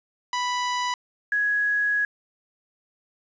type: tone pair in turn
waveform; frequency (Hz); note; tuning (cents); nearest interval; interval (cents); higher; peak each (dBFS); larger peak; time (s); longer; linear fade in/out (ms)
sawtooth / sine; 987.8 / 1669.9; B5 / G#6; 0 / +9; major sixth; 909; second; -20; neither; 0.33-0.94 / 1.32-2.05; second; 2
effects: resampled to 16000 Hz + 9-bit